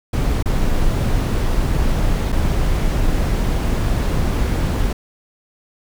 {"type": "noise with dropouts", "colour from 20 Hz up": "brown", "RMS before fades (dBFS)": -17, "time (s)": [0.13, 4.93], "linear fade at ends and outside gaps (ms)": 5, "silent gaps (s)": [[0.427, 0.457], [2.321, 2.325]], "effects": []}